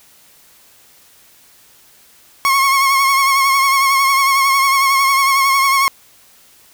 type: tone with vibrato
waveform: 30% pulse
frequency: 1091 Hz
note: C#6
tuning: 28 cents flat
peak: -8 dBFS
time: 2.45-5.88 s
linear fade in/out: 0 ms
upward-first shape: triangle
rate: 11 Hz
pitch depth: 49 cents each way
effects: white hiss -48 dBFS RMS until 6.73 s